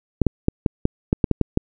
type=clicks; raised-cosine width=3 ms; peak=-3 dBFS; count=10; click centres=0.217 / 0.267 / 0.484 / 0.662 / 0.854 / 1.129 / 1.242 / 1.313 / 1.413 / 1.574 s; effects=none